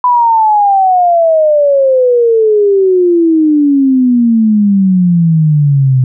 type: exponential sweep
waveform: sine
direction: down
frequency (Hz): 1001 to 126.7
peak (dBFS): -5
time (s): 0.04-6.04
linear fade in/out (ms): 2
effects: none